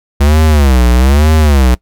square tone with vibrato, 69 Hz, C#2, 7 cents flat, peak -6 dBFS, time 0.2-1.75 s, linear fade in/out 10 ms, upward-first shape sine, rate 1.1 Hz, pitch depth 230 cents each way, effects noise-tail reverb RT60 0.1 s tail -22 dB re dry

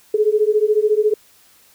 sine beating tone pair, 418.6 / 432.6 Hz, G#4 / A4, +14 / -29 cents, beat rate 14 Hz, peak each -16 dBFS, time 0.14-1.14 s, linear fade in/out 5 ms, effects white hiss -52 dBFS RMS until 1.74 s

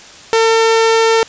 sawtooth tone, 451.2 Hz, A4, 44 cents sharp, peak -5 dBFS, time 0.33-1.23 s, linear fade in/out 0 ms, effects white hiss -37 dBFS RMS until 1.28 s + resampled to 16000 Hz

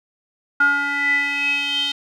square tone with band-pass filter sweep, 284 Hz, C#4, 42 cents sharp, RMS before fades -20 dBFS, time 0.6-1.92 s, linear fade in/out 5 ms, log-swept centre 1400 to 3400 Hz, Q 9.6, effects none

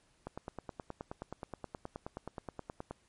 click train, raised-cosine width 1 ms, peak -26 dBFS, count 26, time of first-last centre 0.27-2.91 s, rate 9.47 Hz, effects pink hiss -70 dBFS RMS until 3.08 s + MP3 48 kbps

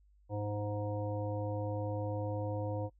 harmonic tone, 103.83 Hz, G#2, in tune, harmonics 1 / 3 / 5 / 7 / 9, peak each -36 / -42 / -39 / -46 / -47 dBFS, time 0.29-2.9 s, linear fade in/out 50 ms, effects noise-tail reverb RT60 0.1 s tail -23 dB re dry + added 50 Hz sine -62 dBFS peak until 2.99 s

